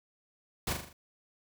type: noise with echo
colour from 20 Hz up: pink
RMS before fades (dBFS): -32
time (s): 0.67-0.73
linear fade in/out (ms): 5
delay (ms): 40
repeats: 5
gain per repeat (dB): -5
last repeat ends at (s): 0.93
effects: none